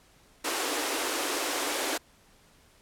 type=high-pass noise; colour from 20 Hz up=pink; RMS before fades=-30 dBFS; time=0.44-1.98 s; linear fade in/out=10 ms; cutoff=270 Hz; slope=96 dB/octave; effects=pink hiss -60 dBFS RMS until 2.81 s + low-pass 12000 Hz 12 dB/octave